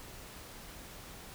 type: silence
effects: pink hiss -49 dBFS RMS until 1.34 s